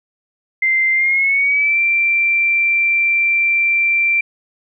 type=tone with pitch glide; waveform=sine; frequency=2085 to 2354 Hz; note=C7 to D7; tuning=-7 to +3 cents; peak=-12 dBFS; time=0.62-4.21 s; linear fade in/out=5 ms; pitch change=+210 cents; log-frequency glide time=0.92-1.79 s; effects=none